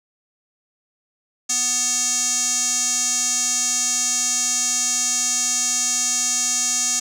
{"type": "tone with band-pass filter", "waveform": "square", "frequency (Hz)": 248, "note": "B3", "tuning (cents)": 7, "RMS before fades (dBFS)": -21, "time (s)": [1.49, 7], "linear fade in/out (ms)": 10, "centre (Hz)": 6800, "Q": 6.4, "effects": []}